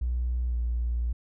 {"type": "tone with pitch glide", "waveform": "triangle", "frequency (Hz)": [60.9, 59.13], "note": ["B1", "A#1"], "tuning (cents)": [-24, 25], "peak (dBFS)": -21, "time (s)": [0.01, 1.13], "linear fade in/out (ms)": 10, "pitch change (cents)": -51, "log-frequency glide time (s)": [0.49, 0.55], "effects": ["tanh soft clip ceiling -23 dBFS"]}